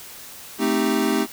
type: chord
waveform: square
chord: A half-diminished seventh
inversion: none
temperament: equal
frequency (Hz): 220 / 261.6 / 311.1 / 392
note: A3 / C4 / Eb4 / G4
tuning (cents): 0 / 0 / 0 / 0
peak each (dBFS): -25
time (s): 0.58-1.27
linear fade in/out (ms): 50
effects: white hiss -40 dBFS RMS until 1.32 s